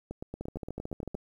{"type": "two click trains", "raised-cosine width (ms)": 2, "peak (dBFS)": [-23, -24], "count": [11, 10], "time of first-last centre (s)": [[0.41, 1.151], [0.11, 1.146]], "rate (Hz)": [13.5, 8.69], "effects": ["10-bit"]}